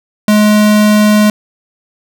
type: tone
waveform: square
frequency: 210.8 Hz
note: G#3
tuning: 26 cents sharp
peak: -6 dBFS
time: 0.28-1.3 s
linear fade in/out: 2 ms
effects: none